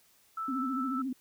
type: tone with tremolo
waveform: sine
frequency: 1318.5 Hz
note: E6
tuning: in tune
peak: -32 dBFS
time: 0.37-1.02 s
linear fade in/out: 5 ms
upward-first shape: triangle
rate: 5.2 Hz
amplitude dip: 35%
type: tone with vibrato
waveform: sine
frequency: 261.6 Hz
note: C4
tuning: in tune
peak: -31 dBFS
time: 0.48-1.13 s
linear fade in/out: 5 ms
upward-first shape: sine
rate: 14 Hz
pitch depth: 88 cents each way
effects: white hiss -65 dBFS RMS until 1.2 s